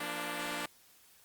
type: chord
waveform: 5% pulse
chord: Bb major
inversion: second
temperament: equal with one note detuned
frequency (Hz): 172.21 / 233.1 / 293.7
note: F3 / Bb3 / D4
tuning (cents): -24 / 0 / 0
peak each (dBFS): -31 / -31 / -26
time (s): 0-0.66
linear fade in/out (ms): 5
effects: white hiss -62 dBFS RMS until 1.24 s + Opus 32 kbps